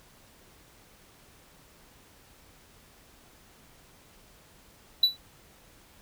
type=tone with exponential decay; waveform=triangle; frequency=3951 Hz; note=B7; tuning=in tune; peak=-12 dBFS; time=5.03-5.17 s; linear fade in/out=5 ms; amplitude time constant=29 ms; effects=tanh soft clip ceiling -10 dBFS + pink hiss -57 dBFS RMS until 6.01 s